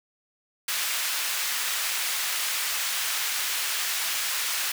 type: high-pass noise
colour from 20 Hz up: pink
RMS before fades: -28 dBFS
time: 0.68-4.72 s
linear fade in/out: 5 ms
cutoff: 1700 Hz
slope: 12 dB/octave
effects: none